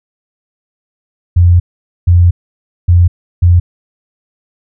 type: tone bursts at uneven times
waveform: sine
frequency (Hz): 87.6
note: F2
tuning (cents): +6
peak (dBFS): -3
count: 4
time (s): 1.36-1.6 / 2.07-2.31 / 2.88-3.08 / 3.42-3.6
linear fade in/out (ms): 10
effects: none